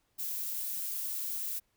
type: noise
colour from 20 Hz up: violet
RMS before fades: -36 dBFS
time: 0.18-1.6 s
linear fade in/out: 20 ms
effects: pink hiss -75 dBFS RMS until 1.76 s